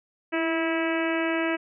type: harmonic tone with a mistuned harmonic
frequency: 325.4 Hz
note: E4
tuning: 22 cents flat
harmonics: 1 / 2 / 3 / 4 / 5 / 6 / 7 / 8 / 9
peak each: -26 / -30 / -36 / -36 / -33 / -35 / -35 / -36 / -42 dBFS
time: 0.32-1.57 s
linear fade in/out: 20 ms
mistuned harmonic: 1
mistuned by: +26 cents
effects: none